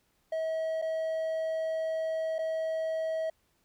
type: tone with dropouts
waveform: triangle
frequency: 642 Hz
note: E5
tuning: 46 cents flat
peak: -27 dBFS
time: 0.32-3.3 s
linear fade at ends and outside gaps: 5 ms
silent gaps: 0.817-0.822 / 2.384-2.389 s
effects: pink hiss -72 dBFS RMS until 3.64 s